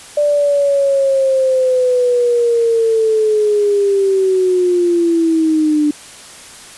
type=linear sweep; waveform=sine; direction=down; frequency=590 to 294.9 Hz; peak=-10 dBFS; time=0.17-5.91 s; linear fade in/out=5 ms; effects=white hiss -36 dBFS RMS until 6.77 s + resampled to 24000 Hz